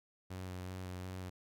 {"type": "tone with vibrato", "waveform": "sawtooth", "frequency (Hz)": 92, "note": "F#2", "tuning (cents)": -9, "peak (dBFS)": -38, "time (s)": [0.3, 1.3], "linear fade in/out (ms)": 10, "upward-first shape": "square", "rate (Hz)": 2.7, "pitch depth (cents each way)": 15, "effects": []}